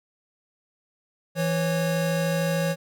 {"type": "tone pair together", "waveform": "square", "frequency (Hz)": [165.56, 550], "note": ["E3", "C#5"], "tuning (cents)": [8, -14], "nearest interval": "octave + major sixth", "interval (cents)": 2078, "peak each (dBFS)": [-25, -27], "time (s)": [1.35, 2.76], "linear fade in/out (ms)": 50, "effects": []}